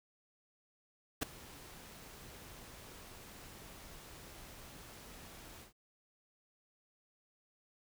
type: noise with ADSR envelope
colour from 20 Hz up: pink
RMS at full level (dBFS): -32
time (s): 1.21-5.73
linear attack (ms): 18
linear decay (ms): 7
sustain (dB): -21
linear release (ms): 120
effects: none